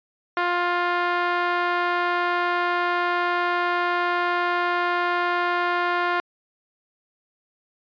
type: tone with band-pass filter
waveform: sawtooth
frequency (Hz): 351.8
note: F4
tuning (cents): +13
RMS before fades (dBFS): -23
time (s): 0.37-6.2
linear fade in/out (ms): 0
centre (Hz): 1300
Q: 1.4
effects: resampled to 11025 Hz